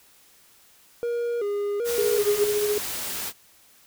triangle tone with vibrato, 440 Hz, A4, in tune, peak -22 dBFS, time 1.03-2.44 s, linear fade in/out 0 ms, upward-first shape square, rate 1.3 Hz, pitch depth 130 cents each way
white noise, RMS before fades -31 dBFS, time 1.84-3.33 s, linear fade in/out 50 ms
sine tone with tremolo, 416.3 Hz, G#4, 4 cents sharp, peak -20 dBFS, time 1.98-2.78 s, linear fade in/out 2 ms, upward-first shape sine, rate 14 Hz, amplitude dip 35%
effects white hiss -56 dBFS RMS until 3.86 s

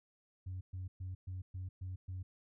sine tone bursts, 92.5 Hz, F#2, in tune, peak -38 dBFS, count 7, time 0.46-2.23 s, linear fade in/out 10 ms, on 150 ms, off 120 ms, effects tanh soft clip ceiling -37 dBFS

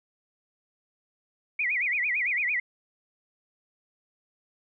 sine tone with vibrato, 2192 Hz, C#7, 20 cents flat, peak -24 dBFS, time 1.59-2.6 s, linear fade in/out 5 ms, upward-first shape sine, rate 8.9 Hz, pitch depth 230 cents each way, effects none

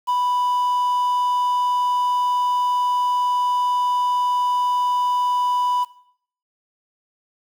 triangle tone with quantisation, 987.8 Hz, B5, in tune, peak -16 dBFS, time 0.07-5.85 s, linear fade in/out 20 ms, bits 7, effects noise-tail reverb RT60 0.6 s tail -17 dB re dry

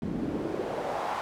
pink noise with band-pass filter sweep, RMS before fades -32 dBFS, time 0.02-1.21 s, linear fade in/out 0 ms, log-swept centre 200 to 1000 Hz, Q 2.3, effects none

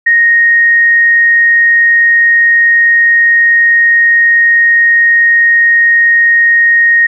sine tone, 1864.7 Hz, A#6, in tune, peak -4 dBFS, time 0.06-7.07 s, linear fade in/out 10 ms, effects none

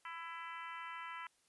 harmonic tone with a mistuned harmonic, 332.8 Hz, E4, 17 cents sharp, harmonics 3 / 4 / 5 / 6 / 7 / 8 / 9, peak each -48 / -49 / -54 / -51 / -56 / -57 / -59 dBFS, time 0.05-1.27 s, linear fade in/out 2 ms, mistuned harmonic 9, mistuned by +38 cents, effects white hiss -74 dBFS RMS until 1.48 s + resampled to 24000 Hz

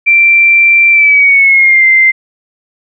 sine tone with pitch glide, 2353 to 2084 Hz, D7 to C7, +3 to -7 cents, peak -3 dBFS, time 0.06-2.12 s, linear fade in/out 20 ms, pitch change -210 cents, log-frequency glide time 0.91-1.85 s, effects none

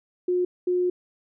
sine tone pair in turn, 359.8 / 359.8 Hz, F#4 / F#4, -48 / -48 cents, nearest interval unison, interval 0 cents, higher neither, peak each -20 dBFS, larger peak neither, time 0.28-0.45 / 0.67-0.9 s, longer second, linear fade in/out 5 ms, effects none

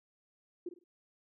sine tone with echo, 351.5 Hz, F4, 11 cents sharp, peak -36 dBFS, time 0.66-0.69 s, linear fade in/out 5 ms, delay 50 ms, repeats 3, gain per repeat -11 dB, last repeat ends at 0.84 s, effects none

